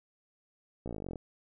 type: slowing click train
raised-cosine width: 2 ms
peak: -26 dBFS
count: 16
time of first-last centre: 0.86-1.158 s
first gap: 16 ms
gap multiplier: 1.03
effects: none